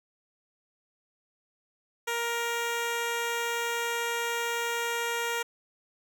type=tone; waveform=10% pulse; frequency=469 Hz; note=A#4; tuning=11 cents sharp; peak=-20 dBFS; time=2.07-5.43 s; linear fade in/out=10 ms; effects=none